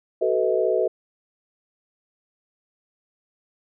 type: tone cluster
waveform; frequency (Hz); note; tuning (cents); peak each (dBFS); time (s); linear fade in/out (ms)
sine; 376.9 / 440.2 / 494.6 / 639; F#4 / A4 / B4 / D#5; +32 / +1 / +3 / +46; -24; 0.21-0.88; 10
effects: none